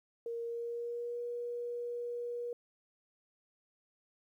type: tone with pitch glide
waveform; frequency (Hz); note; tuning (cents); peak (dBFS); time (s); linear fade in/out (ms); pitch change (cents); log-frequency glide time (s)
sine; 466.2 to 479.6; A#4 to A#4; 0 to +49; -36; 0.26-2.53; 2; +49; 0.43-1.21
effects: 12-bit